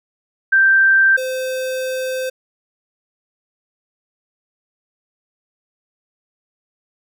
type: tone pair in turn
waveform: sine / square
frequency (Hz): 1568 / 517.2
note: G6 / C5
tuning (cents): 0 / -20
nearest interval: octave + perfect fifth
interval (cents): 1920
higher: first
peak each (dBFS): -9 / -21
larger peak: first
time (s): 0.52-1.17 / 1.17-2.3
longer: second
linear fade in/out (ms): 10
effects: none